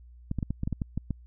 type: clicks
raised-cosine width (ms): 5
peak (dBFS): -17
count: 10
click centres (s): 0.314 / 0.387 / 0.428 / 0.506 / 0.634 / 0.675 / 0.727 / 0.818 / 0.976 / 1.107
effects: added 60 Hz sine -48 dBFS peak until 1.26 s